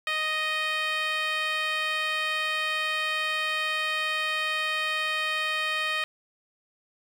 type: tone with band-pass filter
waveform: 10% pulse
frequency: 622.3 Hz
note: D#5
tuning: in tune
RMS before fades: -28 dBFS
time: 0.07-6.04 s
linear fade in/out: 2 ms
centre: 2200 Hz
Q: 1
effects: 8-bit